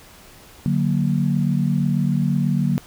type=chord; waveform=sine; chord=D augmented; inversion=none; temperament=equal; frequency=146.83 / 185 / 233.1 Hz; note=D3 / F#3 / A#3; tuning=0 / 0 / 0 cents; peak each=-20 / -21 / -23 dBFS; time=0.66-2.78 s; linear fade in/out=0 ms; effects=pink hiss -46 dBFS RMS until 2.86 s